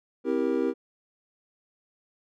triangle chord, C dominant seventh, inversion none, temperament just, 261.6 / 327 / 392.4 / 470.9 Hz, C4 / E4 / G4 / Bb4, 0 / -14 / +2 / +18 cents, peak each -27 dBFS, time 0.24-0.74 s, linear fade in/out 50 ms, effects none

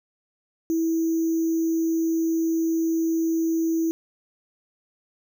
sine tone with sample-and-hold, 327.5 Hz, E4, 11 cents flat, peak -20 dBFS, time 0.7-3.91 s, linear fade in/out 0 ms, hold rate 6300 Hz, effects none

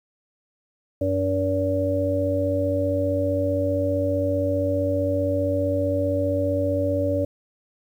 harmonic tone, 95.3 Hz, G2, 48 cents flat, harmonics 1 / 3 / 5 / 6, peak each -26 / -26 / -30 / -23 dBFS, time 1.01-7.25 s, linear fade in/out 5 ms, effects 9-bit

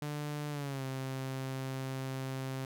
sawtooth tone with pitch glide, 148 to 132.62 Hz, D3 to C3, +14 to +24 cents, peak -32 dBFS, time 0.02-2.65 s, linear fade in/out 2 ms, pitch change -190 cents, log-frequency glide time 0.5-0.84 s, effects none

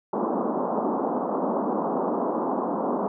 pink band-pass noise, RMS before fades -26 dBFS, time 0.13-3.08 s, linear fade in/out 2 ms, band 200 to 1100 Hz, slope 48 dB/octave, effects none

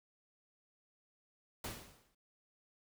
pink noise with exponential decay, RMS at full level -40 dBFS, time 1.64-2.15 s, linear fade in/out 5 ms, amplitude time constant 110 ms, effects none

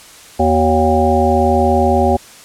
harmonic tone with a mistuned harmonic, 79.9 Hz, D#2, 47 cents sharp, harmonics 1 / 3 / 5 / 7 / 9 / 10, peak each -17 / -17 / -17 / -17 / -17 / -17 dBFS, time 0.39-2.17 s, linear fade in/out 10 ms, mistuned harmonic 5, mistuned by -94 cents, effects white hiss -39 dBFS RMS until 2.44 s + low-pass 10000 Hz 12 dB/octave

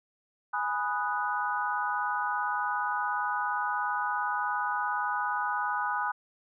sine chord, G# minor seventh, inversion none, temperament equal, 830.6 / 987.8 / 1244.5 / 1480 Hz, G#5 / B5 / D#6 / F#6, 0 / 0 / 0 / 0 cents, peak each -33 dBFS, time 0.53-6.12 s, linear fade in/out 10 ms, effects none

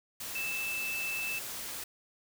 sine tone in noise, 2637 Hz, E7, in tune, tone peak -33 dBFS, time 0.35-1.39 s, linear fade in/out 5 ms, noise white, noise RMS -40 dBFS, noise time 0.2-1.84 s, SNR +4 dB, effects none

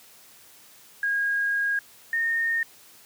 sine tone pair in turn, 1633 / 1835.4 Hz, G#6 / A#6, -30 / -27 cents, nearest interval major second, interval 203 cents, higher second, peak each -22 dBFS, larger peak neither, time 1.03-1.79 / 2.13-2.63 s, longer first, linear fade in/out 2 ms, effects white hiss -52 dBFS RMS until 3.05 s + high-pass 80 Hz 12 dB/octave

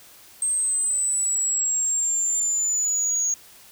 sine linear sweep, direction down, 8372 to 6620 Hz, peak -19 dBFS, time 0.42-3.34 s, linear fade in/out 2 ms, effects tanh soft clip ceiling -17 dBFS + white hiss -49 dBFS RMS until 3.71 s

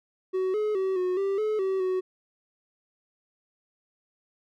triangle tone with pitch steps, 374.7 / 425 / 380.7 / 365.1 / 392.5 / 429.5 / 382.3 / 371.7 Hz, F#4 / G#4 / F#4 / F#4 / G4 / A4 / G4 / F#4, +22 / +40 / +49 / -23 / +2 / -42 / -43 / +8 cents, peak -22 dBFS, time 0.33-2.01 s, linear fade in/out 20 ms, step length 210 ms, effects none

